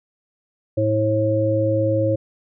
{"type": "harmonic tone", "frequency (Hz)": 108.2, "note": "A2", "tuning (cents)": -29, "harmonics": [1, 3, 5], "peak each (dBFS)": [-21, -23, -19], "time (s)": [0.77, 2.16], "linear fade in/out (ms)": 10, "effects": []}